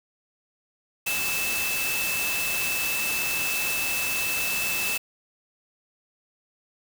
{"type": "tone in noise", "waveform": "sine", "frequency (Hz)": 2630, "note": "E7", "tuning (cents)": -5, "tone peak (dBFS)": -27, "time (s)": [1.06, 4.98], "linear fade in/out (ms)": 10, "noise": "white", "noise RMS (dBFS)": -29, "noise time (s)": [1.06, 4.98], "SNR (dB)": -1, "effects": []}